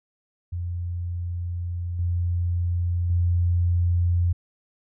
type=tone with level steps; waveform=sine; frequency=87.31 Hz; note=F2; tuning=in tune; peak=-26 / -21 / -18 dBFS; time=0.52-4.33 s; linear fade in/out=10 ms; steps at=1.99 / 3.1 s; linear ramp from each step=2 ms; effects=none